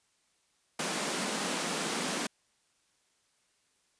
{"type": "high-pass noise", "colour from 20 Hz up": "pink", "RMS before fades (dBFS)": -33, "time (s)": [0.79, 2.27], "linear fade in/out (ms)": 5, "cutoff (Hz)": 170, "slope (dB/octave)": 48, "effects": ["white hiss -72 dBFS RMS until 3.99 s", "resampled to 22050 Hz"]}